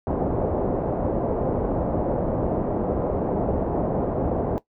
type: low-pass noise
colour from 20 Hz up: white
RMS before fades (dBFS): -24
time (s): 0.07-4.58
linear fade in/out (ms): 0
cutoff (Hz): 660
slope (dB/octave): 24
effects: noise-tail reverb RT60 0.1 s tail -17 dB re dry